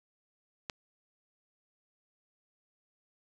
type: click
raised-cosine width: 0.2 ms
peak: -18 dBFS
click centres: 0.698 s
effects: none